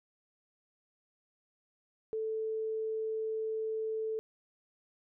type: tone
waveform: sine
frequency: 440 Hz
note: A4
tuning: in tune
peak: -32 dBFS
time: 2.13-4.19 s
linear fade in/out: 0 ms
effects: none